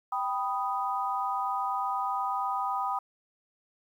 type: chord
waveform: sine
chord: G augmented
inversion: none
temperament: equal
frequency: 784 / 987.8 / 1244.5 Hz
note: G5 / B5 / D#6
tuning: 0 / 0 / 0 cents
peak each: -32 dBFS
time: 0.12-2.99 s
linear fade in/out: 5 ms
effects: 10-bit